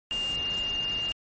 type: tone in noise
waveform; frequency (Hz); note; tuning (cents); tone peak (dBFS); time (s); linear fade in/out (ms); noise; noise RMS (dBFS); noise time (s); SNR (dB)
sine; 2813; F7; +12; -27; 0.11-1.12; 0; pink; -40; 0.11-1.12; +10
effects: MP3 32 kbps